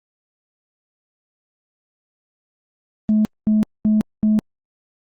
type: tone bursts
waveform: sine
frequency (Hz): 214.6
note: A3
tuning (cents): -43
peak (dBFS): -11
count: 4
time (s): 3.09-4.39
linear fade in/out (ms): 0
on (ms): 160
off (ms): 220
effects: tanh soft clip ceiling -10 dBFS + Opus 24 kbps